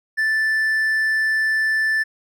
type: tone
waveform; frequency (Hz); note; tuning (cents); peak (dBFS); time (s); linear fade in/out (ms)
triangle; 1760; A6; 0; -15; 0.17-2.04; 20
effects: none